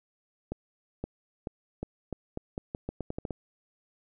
accelerating click train, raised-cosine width 2 ms, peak -20 dBFS, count 14, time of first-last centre 0.52-3.307 s, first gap 520 ms, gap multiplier 0.83, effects none

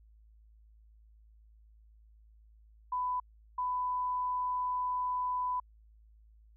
sine tone bursts at uneven times, 998 Hz, B5, 18 cents sharp, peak -30 dBFS, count 2, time 2.92-3.2 / 3.58-5.6 s, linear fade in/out 5 ms, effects added 54 Hz sine -57 dBFS peak until 6.56 s

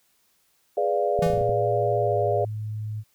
sine chord, G# diminished seventh, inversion none, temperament equal, 415.3 / 493.9 / 587.3 / 698.5 Hz, G#4 / B4 / D5 / F5, 0 / 0 / 0 / 0 cents, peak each -26 / -28 / -25 / -26 dBFS, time 0.77-2.45 s, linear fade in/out 5 ms
clicks, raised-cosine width 5 ms, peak -20 dBFS, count 7, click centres 1.191 / 1.264 / 1.301 / 1.335 / 1.377 / 1.412 / 1.494 s
square tone with exponential decay, 166.3 Hz, E3, 16 cents sharp, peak -21 dBFS, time 1.22-1.54 s, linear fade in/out 5 ms, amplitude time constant 68 ms
sine tone with pitch glide, 113 to 107.28 Hz, A2 to A2, +47 to -43 cents, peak -28 dBFS, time 1.3-3.04 s, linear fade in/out 50 ms, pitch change -90 cents, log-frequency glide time 2.01-2.16 s
effects white hiss -66 dBFS RMS until 3.14 s

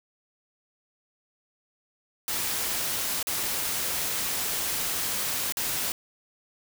white noise with dropouts, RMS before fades -29 dBFS, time 2.28-5.92 s, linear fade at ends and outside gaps 1 ms, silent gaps 3.228-3.27 / 5.523-5.57 s, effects none

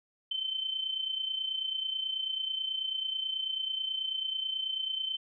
sine tone with amplitude modulation, 3082 Hz, G7, 30 cents flat, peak -28 dBFS, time 0.31-5.17 s, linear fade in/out 5 ms, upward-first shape sine, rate 29.2 Hz, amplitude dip 65%, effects none

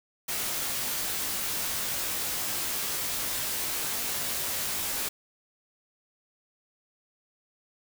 white noise with comb filter, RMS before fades -31 dBFS, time 0.28-5.09 s, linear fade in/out 10 ms, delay 18 ms, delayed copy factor -0.65, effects none

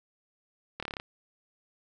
slowing click train, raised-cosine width 0.3 ms, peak -19 dBFS, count 8, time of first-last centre 0.8-0.999 s, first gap 26 ms, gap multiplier 1.03, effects none

